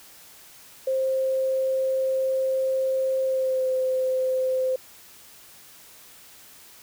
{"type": "tone with pitch glide", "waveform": "sine", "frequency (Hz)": [527, 517.6], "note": ["C5", "C5"], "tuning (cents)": [12, -19], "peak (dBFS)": -21, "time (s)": [0.87, 4.76], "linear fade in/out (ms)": 5, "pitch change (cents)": -31, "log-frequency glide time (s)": [3.26, 3.68], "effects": ["white hiss -49 dBFS RMS until 6.82 s"]}